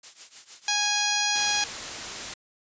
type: noise with tremolo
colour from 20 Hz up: blue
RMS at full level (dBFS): -37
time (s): 0.03-1.04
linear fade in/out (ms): 5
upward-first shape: triangle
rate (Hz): 6.5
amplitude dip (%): 90
type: harmonic tone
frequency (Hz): 827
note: G#5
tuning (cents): -8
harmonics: 1 / 2 / 3 / 4 / 5 / 6 / 7 / 8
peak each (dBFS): -31 / -31 / -31 / -31 / -31 / -31 / -31 / -31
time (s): 0.68-1.64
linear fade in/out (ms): 2
type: noise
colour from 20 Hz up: white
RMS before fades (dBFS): -34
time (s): 1.35-2.34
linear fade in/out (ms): 5
effects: resampled to 16000 Hz